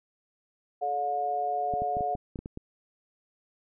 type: harmonic tone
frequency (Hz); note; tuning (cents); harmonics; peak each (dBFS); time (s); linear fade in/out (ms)
143.7; D3; -37; 3 / 4 / 5; -36 / -37 / -27; 0.81-2.16; 20
type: clicks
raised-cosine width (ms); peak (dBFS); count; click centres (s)
3; -24; 9; 1.738 / 1.82 / 1.969 / 2.008 / 2.152 / 2.358 / 2.39 / 2.459 / 2.574
effects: none